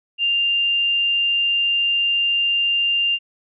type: tone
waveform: sine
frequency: 2794 Hz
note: F7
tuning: in tune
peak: -16 dBFS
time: 0.18-3.19 s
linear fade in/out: 50 ms
effects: none